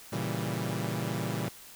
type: chord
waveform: sawtooth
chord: A# diminished seventh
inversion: none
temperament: equal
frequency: 116.54 / 138.59 / 164.81 / 196 Hz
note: A#2 / C#3 / E3 / G3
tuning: 0 / 0 / 0 / 0 cents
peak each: -31 / -33 / -32 / -33 dBFS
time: 0.12-1.49 s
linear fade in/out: 10 ms
effects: white hiss -50 dBFS RMS until 1.75 s